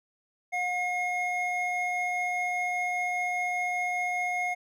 triangle tone pair together, 719 / 2152 Hz, F#5 / C7, -50 / +48 cents, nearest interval octave + perfect fifth, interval 1898 cents, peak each -28 dBFS, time 0.52-4.55 s, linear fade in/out 20 ms, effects none

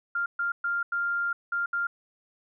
sine tone bursts at uneven times, 1396.9 Hz, F6, in tune, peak -25 dBFS, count 6, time 0.15-0.26 / 0.39-0.52 / 0.64-0.83 / 0.92-1.33 / 1.52-1.66 / 1.73-1.87 s, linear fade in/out 5 ms, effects none

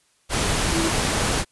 sine tone in noise, 329.6 Hz, E4, in tune, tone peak -22 dBFS, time 0.71-0.92 s, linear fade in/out 50 ms, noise pink, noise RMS -22 dBFS, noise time 0.29-1.45 s, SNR -3 dB, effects white hiss -63 dBFS RMS until 1.51 s + resampled to 24000 Hz

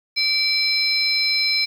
sine tone cluster, 2317 / 4096 / 5190 Hz, D7 / C8 / E8, -24 / -38 / -28 cents, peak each -21 dBFS, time 0.16-1.66 s, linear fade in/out 20 ms, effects tanh soft clip ceiling -9 dBFS + 8-bit

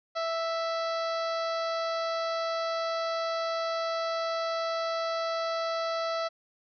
harmonic tone with a mistuned harmonic, 659.3 Hz, E5, in tune, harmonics 1 / 2 / 3 / 4 / 5 / 6 / 7 / 8 / 9, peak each -30 / -33 / -42 / -48 / -47 / -43 / -44 / -49 / -54 dBFS, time 0.15-6.29 s, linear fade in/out 20 ms, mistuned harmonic 6, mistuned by +32 cents, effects none

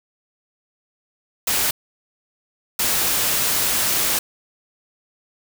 white noise bursts at uneven times, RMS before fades -20 dBFS, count 2, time 1.47-1.71 / 2.79-4.19 s, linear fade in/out 5 ms, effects none

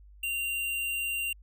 square tone, 2773 Hz, F7, 13 cents flat, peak -30 dBFS, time 0.23-1.33 s, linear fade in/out 5 ms, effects added 50 Hz sine -50 dBFS peak until 1.42 s

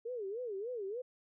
sine tone with vibrato, 440 Hz, A4, in tune, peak -37 dBFS, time 0.05-1.02 s, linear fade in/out 10 ms, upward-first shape sine, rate 3.4 Hz, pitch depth 240 cents each way, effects none

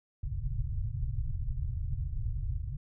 pink low-pass noise, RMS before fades -33 dBFS, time 0.23-2.77 s, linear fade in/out 10 ms, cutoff 140 Hz, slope 96 dB/octave, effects none

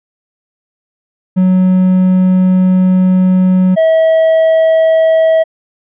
triangle tone pair in turn, 185 / 645.3 Hz, F#3 / E5, 0 / -37 cents, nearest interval octave + minor seventh, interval 2163 cents, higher second, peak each -4 dBFS, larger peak neither, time 1.36-3.76 / 3.76-5.44 s, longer first, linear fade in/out 20 ms, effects resampled to 8000 Hz

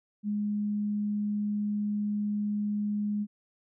sine tone, 207.7 Hz, G#3, in tune, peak -27 dBFS, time 0.23-3.27 s, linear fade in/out 50 ms, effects none

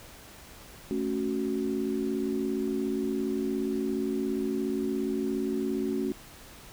sine chord, F# minor, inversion first, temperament equal, 220 / 277.2 / 370 Hz, A3 / C#4 / F#4, 0 / 0 / 0 cents, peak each -32 / -31 / -31 dBFS, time 0.91-6.12 s, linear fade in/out 0 ms, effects pink hiss -49 dBFS RMS until 6.72 s

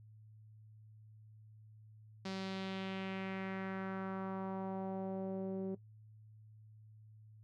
sawtooth tone with low-pass filter sweep, 191.1 Hz, G3, 44 cents flat, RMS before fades -41 dBFS, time 2.25-5.75 s, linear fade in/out 5 ms, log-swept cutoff 4900 to 420 Hz, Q 2.1, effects noise-tail reverb RT60 0.1 s tail -17 dB re dry + added 108 Hz sine -56 dBFS peak until 7.43 s

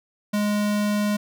square tone, 207.7 Hz, G#3, in tune, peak -21 dBFS, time 0.33-1.17 s, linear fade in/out 10 ms, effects none

